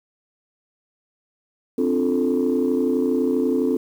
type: chord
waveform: sine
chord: D minor seventh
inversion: third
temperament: equal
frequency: 261.6 / 293.7 / 349.2 / 440 Hz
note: C4 / D4 / F4 / A4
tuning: 0 / 0 / 0 / 0 cents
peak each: -20 / -25 / -24 / -22 dBFS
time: 1.78-3.77 s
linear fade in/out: 5 ms
effects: tanh soft clip ceiling -11 dBFS + 8-bit